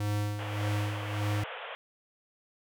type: tone with tremolo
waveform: square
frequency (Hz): 103.83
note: G#2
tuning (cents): 0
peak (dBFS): -28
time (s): 0-1.44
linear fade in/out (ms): 5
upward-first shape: sine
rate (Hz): 1.7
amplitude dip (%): 60
type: band-pass noise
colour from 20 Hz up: pink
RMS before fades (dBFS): -41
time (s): 0.39-1.75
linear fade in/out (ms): 0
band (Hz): 450 to 3400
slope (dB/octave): 96
effects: none